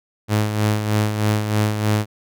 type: tone with tremolo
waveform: sawtooth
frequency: 106.2 Hz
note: G#2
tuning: 39 cents sharp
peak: -11 dBFS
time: 0.28-2.06 s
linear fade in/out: 50 ms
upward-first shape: sine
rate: 3.2 Hz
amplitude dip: 55%
effects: none